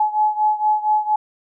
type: beating tone pair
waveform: sine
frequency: 850 / 854.3 Hz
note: G#5 / G#5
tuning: +40 / +49 cents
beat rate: 4.3 Hz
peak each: -17 / -20 dBFS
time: 0-1.16 s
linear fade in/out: 5 ms
effects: none